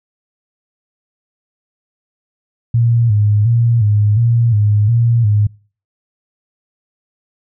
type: tone with vibrato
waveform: sine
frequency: 110.7 Hz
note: A2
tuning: 11 cents sharp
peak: -9 dBFS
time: 2.74-5.47 s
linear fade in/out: 5 ms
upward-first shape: square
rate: 1.4 Hz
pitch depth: 100 cents each way
effects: noise-tail reverb RT60 0.4 s tail -25 dB re dry